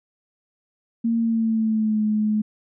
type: tone with pitch glide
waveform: sine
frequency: 230 to 213.4 Hz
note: A#3 to G#3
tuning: -23 to +47 cents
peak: -18 dBFS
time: 1.04-2.42 s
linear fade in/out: 10 ms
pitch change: -130 cents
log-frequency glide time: 1.18-2.03 s
effects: none